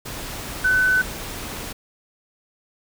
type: tone in noise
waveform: sine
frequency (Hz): 1508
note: F#6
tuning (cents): +32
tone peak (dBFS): -15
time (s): 0.64-1.02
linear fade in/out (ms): 10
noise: pink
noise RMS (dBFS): -32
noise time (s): 0.05-1.73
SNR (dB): +14
effects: none